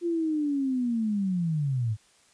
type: linear sweep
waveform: sine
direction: down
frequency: 349.2 to 102.7 Hz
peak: -24 dBFS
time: 0.01-1.97 s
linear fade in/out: 50 ms
effects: white hiss -61 dBFS RMS until 2.33 s + resampled to 22050 Hz